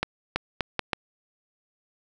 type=accelerating click train; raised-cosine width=0.3 ms; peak=-8 dBFS; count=5; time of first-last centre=0.03-0.932 s; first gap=330 ms; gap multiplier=0.75; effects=none